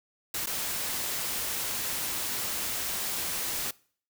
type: noise with dropouts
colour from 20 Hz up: white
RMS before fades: -32 dBFS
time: 0.34-3.71 s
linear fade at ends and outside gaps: 5 ms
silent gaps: 0.46-0.469 s
effects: noise-tail reverb RT60 0.5 s tail -23 dB re dry